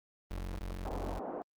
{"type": "tone bursts", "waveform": "35% pulse", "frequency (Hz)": 45.35, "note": "F#1", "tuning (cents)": -34, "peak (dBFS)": -35, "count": 3, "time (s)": [0.31, 1.19], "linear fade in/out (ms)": 0, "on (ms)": 280, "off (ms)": 20}
{"type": "click train", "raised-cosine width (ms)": 1, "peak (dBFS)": -30, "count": 4, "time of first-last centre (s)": [0.38, 0.871], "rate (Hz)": 6.11}
{"type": "band-pass noise", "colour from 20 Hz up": "white", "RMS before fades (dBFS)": -40, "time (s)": [0.85, 1.42], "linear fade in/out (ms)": 0, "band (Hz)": [220, 820], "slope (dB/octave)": 24}
{"effects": ["Opus 32 kbps"]}